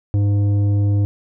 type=tone with tanh clipping; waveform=sine; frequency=101.6 Hz; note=G#2; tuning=38 cents flat; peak=-15 dBFS; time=0.14-1.05 s; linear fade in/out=0 ms; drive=9 dB; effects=none